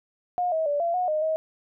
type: tone with pitch steps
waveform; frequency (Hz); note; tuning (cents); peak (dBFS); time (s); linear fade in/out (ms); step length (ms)
sine; 716 / 640 / 580 / 681 / 727 / 616 / 634; F5 / D#5 / D5 / F5 / F#5 / D#5 / D#5; +43 / +49 / -22 / -44 / -31 / -17 / +32; -22; 0.38-1.36; 0; 140
effects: none